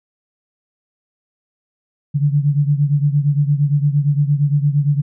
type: beating tone pair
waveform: sine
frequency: 142.6 / 151.3 Hz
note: C#3 / D#3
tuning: +49 / -48 cents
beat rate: 8.7 Hz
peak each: -14 / -18 dBFS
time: 2.14-5.02 s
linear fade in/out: 20 ms
effects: none